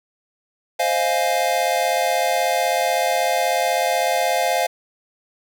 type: chord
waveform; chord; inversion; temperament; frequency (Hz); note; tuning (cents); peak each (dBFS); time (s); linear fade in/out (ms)
square; F minor seventh; second; equal; 523.3 / 622.3 / 698.5 / 830.6; C5 / Eb5 / F5 / Ab5; 0 / 0 / 0 / 0; -25 / -26 / -21 / -26; 0.79-4.67; 10
effects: none